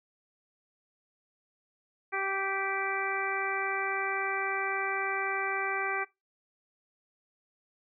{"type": "harmonic tone with a mistuned harmonic", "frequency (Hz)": 389.1, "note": "G4", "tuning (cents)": -13, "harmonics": [1, 2, 3, 4, 5, 6], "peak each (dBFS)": [-37, -36, -36, -36, -36, -37], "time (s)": [2.12, 6.05], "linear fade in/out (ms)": 20, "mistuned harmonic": 5, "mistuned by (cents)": 20, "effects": ["noise-tail reverb RT60 0.2 s tail -20 dB re dry"]}